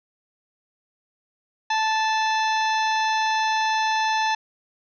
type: harmonic tone with a mistuned harmonic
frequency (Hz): 877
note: A5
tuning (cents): -6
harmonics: 1 / 2 / 3 / 4 / 5 / 6 / 7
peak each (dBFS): -21 / -27 / -31 / -33 / -35 / -37 / -38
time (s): 1.7-4.35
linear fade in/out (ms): 5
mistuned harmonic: 5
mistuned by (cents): -120
effects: none